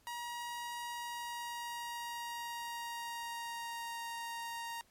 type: tone with pitch glide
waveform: sawtooth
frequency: 953 to 932.3 Hz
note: A#5 to A#5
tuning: +38 to 0 cents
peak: -36 dBFS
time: 0.07-4.81 s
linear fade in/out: 0 ms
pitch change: -38 cents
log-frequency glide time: 0.87-4 s
effects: pink hiss -69 dBFS RMS until 4.9 s + MP3 64 kbps